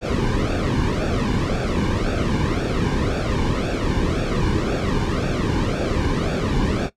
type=noise with flanger; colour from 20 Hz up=brown; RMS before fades=-21 dBFS; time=0.01-6.9 s; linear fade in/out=50 ms; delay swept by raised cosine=0.98 to 1.56 ms; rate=1.9 Hz; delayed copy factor=-0.75; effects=noise-tail reverb RT60 0.1 s tail -17 dB re dry + low-pass 6000 Hz 12 dB/octave